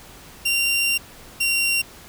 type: tone pair in turn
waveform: sawtooth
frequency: 2767 / 2757 Hz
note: F7 / F7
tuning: -17 / -23 cents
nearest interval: unison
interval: 6 cents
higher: first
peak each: -15 dBFS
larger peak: neither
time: 0.45-0.98 / 1.4-1.82 s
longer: first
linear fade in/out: 10 ms
effects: pink hiss -44 dBFS RMS until 2.08 s